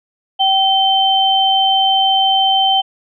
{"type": "tone pair together", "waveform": "sine", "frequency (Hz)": [770, 3097], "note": ["G5", "G7"], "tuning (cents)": [-31, -22], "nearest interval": "2 octaves", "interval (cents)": 2409, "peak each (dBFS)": -13, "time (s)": [0.39, 2.82], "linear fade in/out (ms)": 20, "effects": []}